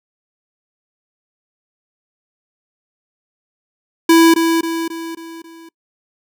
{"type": "tone with echo", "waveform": "square", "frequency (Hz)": 330, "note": "E4", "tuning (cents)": 2, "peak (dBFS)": -7, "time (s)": [4.09, 4.34], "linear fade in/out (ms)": 5, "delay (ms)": 270, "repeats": 5, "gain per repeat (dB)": -6, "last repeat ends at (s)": 5.69, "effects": ["noise-tail reverb RT60 0.1 s tail -24 dB re dry"]}